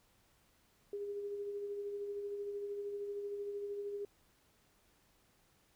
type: tone with tremolo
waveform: sine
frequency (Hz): 406.4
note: G#4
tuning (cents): -38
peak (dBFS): -37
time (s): 0.93-4.05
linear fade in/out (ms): 2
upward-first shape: sine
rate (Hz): 13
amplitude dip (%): 35
effects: pink hiss -71 dBFS RMS until 5.75 s